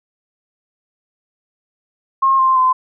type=tone with pitch steps; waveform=sine; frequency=1073 / 1050.9 / 1029.3 Hz; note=C6 / C6 / C6; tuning=+43 / +7 / -29 cents; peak=-10 dBFS; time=2.22-2.73 s; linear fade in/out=10 ms; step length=170 ms; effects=none